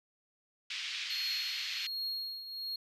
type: band-pass noise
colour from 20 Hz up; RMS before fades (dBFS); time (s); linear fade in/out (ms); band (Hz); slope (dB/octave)
pink; -39; 0.7-1.87; 5; 2200 to 4700; 24
type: tone with tremolo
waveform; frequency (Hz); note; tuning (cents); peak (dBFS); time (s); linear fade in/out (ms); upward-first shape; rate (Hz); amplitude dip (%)
triangle; 4280; C8; +38; -32; 1.1-2.76; 5; triangle; 1.3; 70
effects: none